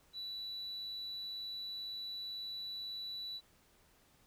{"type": "tone", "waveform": "sine", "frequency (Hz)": 3951, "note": "B7", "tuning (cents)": 0, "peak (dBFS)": -39, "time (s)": [0.13, 3.41], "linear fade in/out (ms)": 50, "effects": ["tanh soft clip ceiling -38 dBFS", "pink hiss -68 dBFS RMS until 4.26 s"]}